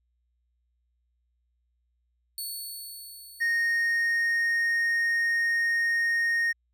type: tone with exponential decay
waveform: 10% pulse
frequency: 4435 Hz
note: C#8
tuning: in tune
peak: -25 dBFS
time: 2.38-5.24 s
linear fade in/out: 1 ms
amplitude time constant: 620 ms
type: tone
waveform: triangle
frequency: 1855 Hz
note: A#6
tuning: 9 cents flat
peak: -21 dBFS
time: 3.4-6.53 s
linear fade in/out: 20 ms
effects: added 60 Hz sine -70 dBFS peak until 6.73 s